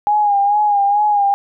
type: tone with vibrato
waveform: sine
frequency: 820 Hz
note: G#5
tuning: 22 cents flat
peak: -11 dBFS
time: 0.07-1.34 s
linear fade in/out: 0 ms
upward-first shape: sine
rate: 2.3 Hz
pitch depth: 48 cents each way
effects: none